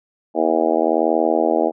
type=harmonic tone; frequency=81.1 Hz; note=E2; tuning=28 cents flat; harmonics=3 / 4 / 5 / 6 / 7 / 8 / 9 / 10; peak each=-26 / -21 / -24 / -22 / -23 / -21 / -25 / -25 dBFS; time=0.34-1.72 s; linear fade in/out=50 ms; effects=none